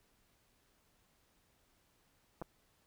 clicks, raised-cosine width 1 ms, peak -29 / -29 dBFS, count 2, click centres 2.416 / 2.422 s, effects pink hiss -73 dBFS RMS until 2.86 s

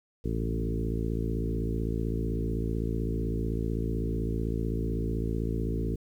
harmonic tone with a mistuned harmonic, 55.8 Hz, A1, 25 cents sharp, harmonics 1 / 2 / 3 / 4 / 5 / 6 / 7 / 8, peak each -31 / -34 / -36 / -37 / -38 / -39 / -39 / -40 dBFS, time 0.24-5.96 s, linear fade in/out 10 ms, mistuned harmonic 2, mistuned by +18 cents, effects 10-bit

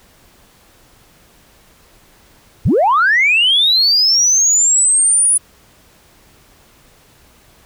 sine linear sweep, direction up, 58.27 to 9956 Hz, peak -8 dBFS, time 2.65-5.38 s, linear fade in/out 10 ms, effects tanh soft clip ceiling -5 dBFS + pink hiss -49 dBFS RMS until 7.65 s

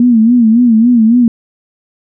sine tone with vibrato, 232.6 Hz, A#3, 4 cents flat, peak -4 dBFS, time 0-1.28 s, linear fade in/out 2 ms, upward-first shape sine, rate 3.6 Hz, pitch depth 110 cents each way, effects none

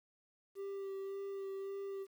triangle tone with vibrato, 392 Hz, G4, in tune, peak -38 dBFS, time 0.55-2.07 s, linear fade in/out 50 ms, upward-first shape sine, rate 1.8 Hz, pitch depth 16 cents each way, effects 11-bit

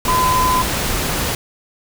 sine tone in noise, 1014 Hz, B5, 45 cents sharp, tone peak -14 dBFS, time 0.08-0.62 s, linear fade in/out 2 ms, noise pink, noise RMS -20 dBFS, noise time 0.05-1.35 s, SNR +3 dB, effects none

